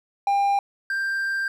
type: tone pair in turn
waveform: triangle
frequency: 800 / 1581.6 Hz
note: G5 / G6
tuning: +35 / +15 cents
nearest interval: octave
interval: 1180 cents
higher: second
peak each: -16 / -21 dBFS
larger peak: first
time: 0.27-0.59 / 0.9-1.48 s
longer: second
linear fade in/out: 2 ms
effects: none